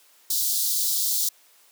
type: high-pass noise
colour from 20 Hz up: white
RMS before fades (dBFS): -24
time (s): 0.3-1.29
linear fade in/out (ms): 5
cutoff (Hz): 3700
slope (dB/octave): 48
effects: white hiss -57 dBFS RMS until 1.71 s + high-pass 400 Hz 12 dB/octave